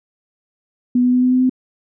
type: tone with pitch steps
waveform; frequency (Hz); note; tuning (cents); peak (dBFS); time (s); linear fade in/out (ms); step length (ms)
sine; 246.9 / 248.8 / 250.6 / 252.5 / 254.4 / 256.3; B3 / B3 / B3 / B3 / C4 / C4; 0 / +13 / +25 / +39 / -48 / -36; -11; 0.95-1.496; 5; 91
effects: none